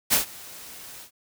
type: noise with ADSR envelope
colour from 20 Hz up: white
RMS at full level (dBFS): -18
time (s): 0.1-1.11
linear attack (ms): 30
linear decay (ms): 120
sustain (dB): -24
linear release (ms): 100
effects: none